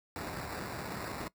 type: noise with sample-and-hold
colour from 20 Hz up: pink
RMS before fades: -39 dBFS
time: 0.16-1.28 s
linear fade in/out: 0 ms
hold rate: 3150 Hz
effects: noise-tail reverb RT60 0.1 s tail -20 dB re dry + high-pass 80 Hz 12 dB/octave